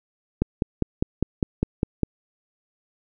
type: click train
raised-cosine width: 3 ms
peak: -7 dBFS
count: 9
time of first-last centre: 0.42-2.033 s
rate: 4.96 Hz
effects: none